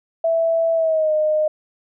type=tone with pitch glide; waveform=sine; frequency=659.3 to 615.1 Hz; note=E5 to D#5; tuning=0 to -20 cents; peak=-15 dBFS; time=0.24-1.48 s; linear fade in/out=5 ms; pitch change=-120 cents; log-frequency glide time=0.74-1.13 s; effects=none